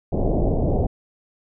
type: low-pass noise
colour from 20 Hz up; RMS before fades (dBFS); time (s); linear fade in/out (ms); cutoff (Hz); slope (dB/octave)
pink; -20; 0.12-0.87; 10; 730; 48
effects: none